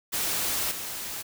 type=noise with level steps; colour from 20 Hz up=white; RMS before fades=-28 / -35 dBFS; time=0.12-1.23 s; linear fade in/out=20 ms; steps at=0.71 s; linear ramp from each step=5 ms; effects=none